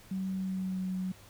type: tone with pitch glide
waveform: sine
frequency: 189.8 to 186 Hz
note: F#3 to F#3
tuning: +44 to +9 cents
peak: -31 dBFS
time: 0.11-1.12 s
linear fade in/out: 5 ms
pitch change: -35 cents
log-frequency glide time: 0.32-0.9 s
effects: added 101 Hz sine -60 dBFS peak until 1.29 s + pink hiss -56 dBFS RMS until 1.29 s